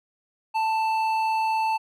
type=tone with hard clipping; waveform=sine; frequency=884 Hz; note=A5; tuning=8 cents sharp; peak=-23 dBFS; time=0.54-1.78 s; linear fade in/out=20 ms; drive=8 dB; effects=none